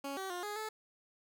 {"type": "tone with pitch steps", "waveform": "15% pulse", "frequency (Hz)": [277.8, 382.9, 355.2, 415.7, 434], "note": ["C#4", "G4", "F4", "G#4", "A4"], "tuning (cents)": [4, -41, 29, 2, -24], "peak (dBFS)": -32, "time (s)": [0.04, 0.69], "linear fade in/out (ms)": 5, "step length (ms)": 130, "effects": []}